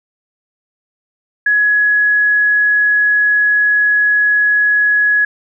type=tone; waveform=sine; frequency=1681 Hz; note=G#6; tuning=20 cents sharp; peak=-9 dBFS; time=1.46-5.25 s; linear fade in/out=5 ms; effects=none